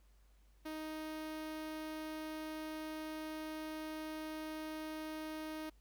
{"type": "tone with notch filter", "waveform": "sawtooth", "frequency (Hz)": 312, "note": "D#4", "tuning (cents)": 5, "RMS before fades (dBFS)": -44, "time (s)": [0.65, 5.7], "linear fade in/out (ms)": 10, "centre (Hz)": 7400, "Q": 1.8, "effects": ["added 50 Hz sine -63 dBFS peak until 5.8 s", "pink hiss -75 dBFS RMS until 5.8 s"]}